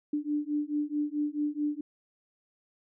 sine beating tone pair, 293.7 / 298.3 Hz, D4 / D4, 0 / +27 cents, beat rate 4.6 Hz, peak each -31 dBFS, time 0.13-1.81 s, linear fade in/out 5 ms, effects none

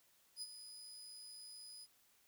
30% pulse tone with ADSR envelope, 4978 Hz, D#8, in tune, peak -39 dBFS, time 0.36-1.87 s, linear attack 59 ms, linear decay 40 ms, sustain -10 dB, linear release 39 ms, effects white hiss -72 dBFS RMS until 2.27 s

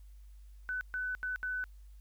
sine tone bursts at uneven times, 1502 Hz, F#6, 26 cents sharp, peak -33 dBFS, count 4, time 0.69-0.81 / 0.94-1.15 / 1.23-1.36 / 1.43-1.64 s, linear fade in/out 0 ms, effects added 50 Hz sine -50 dBFS peak until 2 s + white hiss -73 dBFS RMS until 2 s

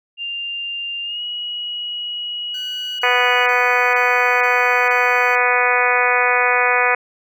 sine tone with pitch glide, 2794 to 2908 Hz, F7 to F#7, 0 to -31 cents, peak -23 dBFS, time 0.17-3.48 s, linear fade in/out 50 ms, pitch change +69 cents, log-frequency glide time 1.03-1.22 s
15% pulse tone bursts, 1515 Hz, F#6, 40 cents sharp, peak -29 dBFS, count 6, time 2.54-5.355 s, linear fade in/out 5 ms, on 450 ms, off 23 ms
harmonic tone, 246.9 Hz, B3, in tune, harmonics 2 / 3 / 4 / 5 / 6 / 7 / 8 / 9 / 10, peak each -22 / -22 / -22 / -22 / -22 / -22 / -22 / -22 / -22 dBFS, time 3.03-6.95 s, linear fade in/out 5 ms
effects none

